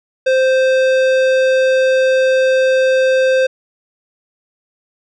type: tone with tanh clipping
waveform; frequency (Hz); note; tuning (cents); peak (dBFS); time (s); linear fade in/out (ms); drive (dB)
sine; 522; C5; -4; -12; 0.26-3.47; 10; 16
effects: none